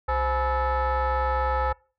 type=tone with frequency modulation; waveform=sine; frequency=392 Hz; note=G4; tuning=in tune; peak=-20 dBFS; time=0.08-1.73 s; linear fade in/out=10 ms; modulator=456 Hz; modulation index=2.3; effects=noise-tail reverb RT60 0.4 s tail -26 dB re dry + tanh soft clip ceiling -19 dBFS